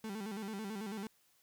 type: tone with vibrato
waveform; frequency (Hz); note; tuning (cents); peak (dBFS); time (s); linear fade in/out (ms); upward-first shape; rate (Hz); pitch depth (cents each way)
35% pulse; 207.7; G#3; 0; -38; 0.04-1.07; 2; square; 9.1; 100
effects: white hiss -71 dBFS RMS until 1.42 s